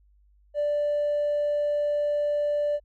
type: tone with hard clipping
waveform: sine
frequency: 587.3 Hz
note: D5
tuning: in tune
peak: -23 dBFS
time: 0.54-2.8 s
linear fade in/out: 50 ms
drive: 1 dB
effects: added 50 Hz sine -57 dBFS peak until 2.84 s